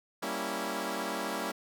10% pulse chord, G diminished seventh, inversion none, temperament equal, 196 / 233.1 / 277.2 / 329.6 Hz, G3 / Bb3 / Db4 / Fb4, 0 / 0 / 0 / 0 cents, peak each -30 dBFS, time 0.22-1.52 s, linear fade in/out 10 ms, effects none

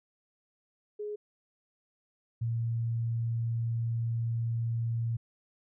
sine tone pair in turn, 418.2 / 115.64 Hz, G#4 / A#2, +12 / -13 cents, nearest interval octave + minor seventh, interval 2225 cents, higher first, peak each -34 / -28 dBFS, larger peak second, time 0.99-1.16 / 2.41-5.17 s, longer second, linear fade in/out 10 ms, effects none

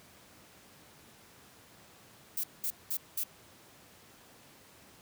violet noise bursts, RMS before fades -33 dBFS, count 4, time 2.37-3.238 s, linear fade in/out 5 ms, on 67 ms, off 200 ms, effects pink hiss -57 dBFS RMS until 5.01 s + high-pass 100 Hz 12 dB/octave

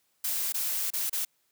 blue noise with dropouts, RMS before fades -30 dBFS, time 0.24-1.25 s, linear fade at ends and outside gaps 5 ms, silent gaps 0.524-0.542 / 0.904-0.935 / 1.097-1.128 s, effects white hiss -72 dBFS RMS until 1.51 s + high-pass 80 Hz 12 dB/octave

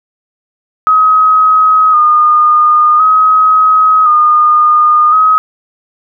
sine tone with vibrato, 1244.5 Hz, D#6, in tune, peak -4 dBFS, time 0.87-5.38 s, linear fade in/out 0 ms, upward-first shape square, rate 0.47 Hz, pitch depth 33 cents each way, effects none

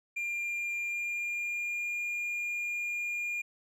triangle tone with pitch glide, 2394 to 2416 Hz, D7 to D7, +33 to +48 cents, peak -30 dBFS, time 0.16-3.42 s, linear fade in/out 10 ms, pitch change +15 cents, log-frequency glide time 0.37-1.97 s, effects none

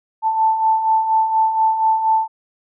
sine beating tone pair, 880 / 884.2 Hz, A5 / A5, 0 / +8 cents, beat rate 4.2 Hz, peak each -22 / -14 dBFS, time 0.22-2.28 s, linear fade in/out 50 ms, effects none

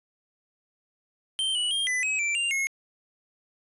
square tone with pitch steps, 3128 / 2944 / 3211 / 2001 / 2549 / 2343 / 2789 / 2168 Hz, G7 / F#7 / G7 / B6 / D#7 / D7 / F7 / C#7, -4 / -9 / +41 / +22 / +41 / -5 / -3 / -39 cents, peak -25 dBFS, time 1.39-2.67 s, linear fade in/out 0 ms, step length 160 ms, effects resampled to 24000 Hz + 11-bit

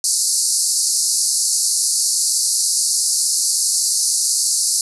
white band-pass noise, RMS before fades -18 dBFS, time 0.04-4.81 s, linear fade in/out 2 ms, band 4300 to 11000 Hz, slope 96 dB/octave, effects none

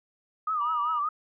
sine tone with vibrato, 1224 Hz, D#6, 29 cents flat, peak -25 dBFS, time 0.47-1.09 s, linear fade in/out 5 ms, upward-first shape triangle, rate 5.1 Hz, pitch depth 120 cents each way
triangle tone, 962 Hz, B5, 46 cents flat, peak -31 dBFS, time 0.6-1 s, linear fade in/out 20 ms
effects resampled to 8000 Hz

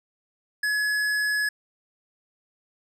sine tone with hard clipping, 1695 Hz, G#6, 35 cents sharp, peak -24 dBFS, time 0.63-1.49 s, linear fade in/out 5 ms, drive 12 dB, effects none

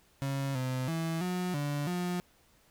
35% pulse tone with pitch steps, 137.4 / 128.7 / 163.8 / 180.8 / 145.1 / 178.1 Hz, C#3 / C3 / E3 / F#3 / D3 / F3, -15 / -28 / -11 / -40 / -21 / +34 cents, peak -29 dBFS, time 0.22-2.2 s, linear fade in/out 0 ms, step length 330 ms, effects pink hiss -65 dBFS RMS until 2.7 s

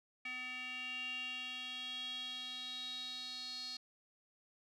square tone with band-pass filter sweep, 253.1 Hz, B3, 43 cents sharp, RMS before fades -44 dBFS, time 0.25-3.77 s, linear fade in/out 5 ms, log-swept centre 2400 to 4400 Hz, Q 8.9, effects none

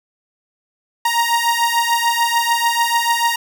sawtooth beating tone pair, 932.3 / 939.1 Hz, A#5 / A#5, 0 / +13 cents, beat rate 6.8 Hz, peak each -14 dBFS, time 1.05-3.36 s, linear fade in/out 5 ms, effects none

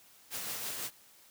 white noise with tremolo, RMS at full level -37 dBFS, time 0.3-0.91 s, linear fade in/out 50 ms, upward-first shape triangle, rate 6 Hz, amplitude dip 35%, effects white hiss -60 dBFS RMS until 1.3 s + high-pass 80 Hz 12 dB/octave

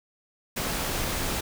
pink noise, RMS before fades -29 dBFS, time 0.56-1.41 s, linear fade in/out 10 ms, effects none

